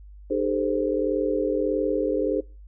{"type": "tone cluster", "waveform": "sine", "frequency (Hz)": [302.7, 399.3, 440.9, 520], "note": ["D#4", "G4", "A4", "C5"], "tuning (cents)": [-48, 32, 4, -11], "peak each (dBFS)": -27, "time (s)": [0.3, 2.41], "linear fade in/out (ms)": 10, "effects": ["noise-tail reverb RT60 0.3 s tail -22 dB re dry", "added 50 Hz sine -42 dBFS peak until 2.67 s"]}